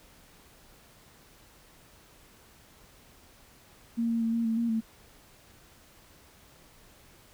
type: tone with pitch steps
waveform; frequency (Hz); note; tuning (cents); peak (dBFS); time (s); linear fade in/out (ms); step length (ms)
sine; 231.7 / 230.3 / 227.1 / 231.3 / 224.5 / 233.3 / 223.5; A#3 / A#3 / A#3 / A#3 / A3 / A#3 / A3; -10 / -21 / -45 / -13 / +35 / +2 / +27; -25; 3.97-4.81; 20; 120
effects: pink hiss -57 dBFS RMS until 7.33 s